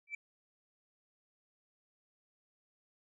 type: tone with exponential growth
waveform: sine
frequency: 2325 Hz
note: D7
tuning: 18 cents flat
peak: -32 dBFS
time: 0.07-0.15 s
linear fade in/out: 5 ms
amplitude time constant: 17 ms
effects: tanh soft clip ceiling -34 dBFS